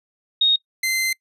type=tone pair in turn; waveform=sine / sawtooth; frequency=3729 / 2073 Hz; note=A#7 / C7; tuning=0 / -17 cents; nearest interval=minor seventh; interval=1017 cents; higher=first; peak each=-13 / -16 dBFS; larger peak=first; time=0.41-0.56 / 0.83-1.13 s; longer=second; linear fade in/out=5 ms; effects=noise-tail reverb RT60 0.1 s tail -25 dB re dry + resampled to 32000 Hz